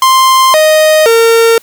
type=tone with pitch steps; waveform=45% pulse; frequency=1048 / 622 / 457.7 Hz; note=C6 / D#5 / A#4; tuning=+2 / -1 / -32 cents; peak=-4 dBFS; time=0.02-1.58 s; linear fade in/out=2 ms; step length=520 ms; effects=white hiss -42 dBFS RMS until 1.62 s